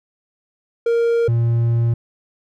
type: tone pair in turn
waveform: triangle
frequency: 466.2 / 116.89 Hz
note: A#4 / A#2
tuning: 0 / +5 cents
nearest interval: 2 octaves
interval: 2395 cents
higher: first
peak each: -12 dBFS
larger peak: neither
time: 0.86-1.28 / 1.28-1.94 s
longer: second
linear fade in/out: 5 ms
effects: none